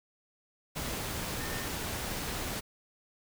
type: tone in noise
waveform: sine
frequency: 1813 Hz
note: A#6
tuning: 49 cents flat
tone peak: -43 dBFS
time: 1.39-1.67 s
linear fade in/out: 20 ms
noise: pink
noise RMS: -36 dBFS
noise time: 0.75-2.61 s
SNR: -10 dB
effects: none